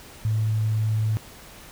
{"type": "tone", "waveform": "sine", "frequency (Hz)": 109, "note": "A2", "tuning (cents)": -16, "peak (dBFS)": -20, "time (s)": [0.25, 1.17], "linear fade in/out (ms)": 0, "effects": ["pink hiss -45 dBFS RMS until 1.71 s"]}